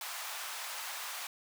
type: high-pass noise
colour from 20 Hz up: pink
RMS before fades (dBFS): -41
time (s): 0.01-1.27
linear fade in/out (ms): 2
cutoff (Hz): 800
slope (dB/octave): 24
effects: none